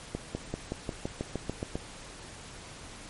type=accelerating click train; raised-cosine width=2 ms; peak=-18 dBFS; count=11; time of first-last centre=0.15-1.755 s; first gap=200 ms; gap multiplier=0.95; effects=pink hiss -46 dBFS RMS until 3.09 s + MP3 48 kbps